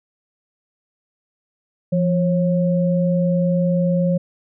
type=tone pair together; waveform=sine; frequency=172.5 / 543.1 Hz; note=F3 / C#5; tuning=-21 / -36 cents; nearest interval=octave + minor sixth; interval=1985 cents; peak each=-16 / -21 dBFS; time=1.92-4.18 s; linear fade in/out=10 ms; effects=none